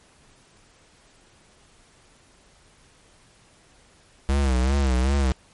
square tone with vibrato, 66.3 Hz, C2, 23 cents sharp, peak -19 dBFS, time 4.29-5.32 s, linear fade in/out 0 ms, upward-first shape sine, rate 2.6 Hz, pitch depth 110 cents each way, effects pink hiss -56 dBFS RMS until 5.53 s + MP3 48 kbps

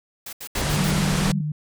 white noise bursts, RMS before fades -35 dBFS, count 5, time 0.26-0.909 s, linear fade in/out 5 ms, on 69 ms, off 76 ms
pink low-pass noise, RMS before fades -25 dBFS, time 0.55-1.32 s, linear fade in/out 5 ms, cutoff 10000 Hz, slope 24 dB/octave
sine tone with pitch glide, 149.6 to 151.08 Hz, D3 to D3, +32 to +49 cents, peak -23 dBFS, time 0.65-1.52 s, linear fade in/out 5 ms, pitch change +17 cents, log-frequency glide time 0.77-0.92 s
sine tone with vibrato, 191.3 Hz, G3, 42 cents flat, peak -23 dBFS, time 0.77-1.41 s, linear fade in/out 5 ms, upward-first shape sine, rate 14 Hz, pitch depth 100 cents each way
effects none

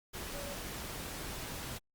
sine tone in noise, 567 Hz, C#5, 39 cents sharp, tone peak -44 dBFS, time 0.33-0.55 s, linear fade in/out 20 ms, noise pink, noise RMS -42 dBFS, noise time 0.13-1.79 s, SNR -5 dB, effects Opus 48 kbps

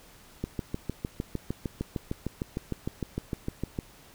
click train, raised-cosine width 3 ms, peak -17 dBFS, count 23, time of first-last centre 0.44-3.789 s, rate 6.57 Hz, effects pink hiss -54 dBFS RMS until 4.14 s

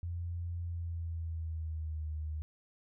sine tone with pitch glide, 86.1 to 77.15 Hz, F2 to D#2, -24 to -14 cents, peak -35 dBFS, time 0.03-2.42 s, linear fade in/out 0 ms, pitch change -190 cents, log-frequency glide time 0.63-2.09 s, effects none

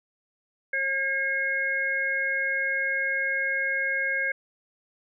harmonic tone, 540 Hz, C#5, 45 cents flat, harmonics 1 / 3 / 4, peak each -35 / -26 / -28 dBFS, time 0.73-4.32 s, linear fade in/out 5 ms, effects none

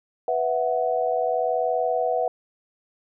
sine chord, B suspended fourth, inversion none, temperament equal, 493.9 / 659.3 / 740 Hz, B4 / E5 / F#5, 0 / 0 / 0 cents, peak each -25 dBFS, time 0.28-2.28 s, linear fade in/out 2 ms, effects none

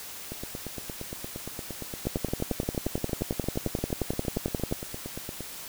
two click trains, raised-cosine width 2 ms, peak -22 / -13 dBFS, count 45 / 31, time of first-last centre 0.32-5.407 / 2.07-4.725 s, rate 8.65 / 11.3 Hz, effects white hiss -41 dBFS RMS until 5.68 s

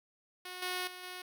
5% pulse tone with level steps, 364.3 Hz, F#4, 27 cents flat, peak -31 / -23 / -34 / -31 dBFS, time 0.45-1.22 s, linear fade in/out 5 ms, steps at 0.62 / 0.87 / 1.03 s, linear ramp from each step 5 ms, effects none

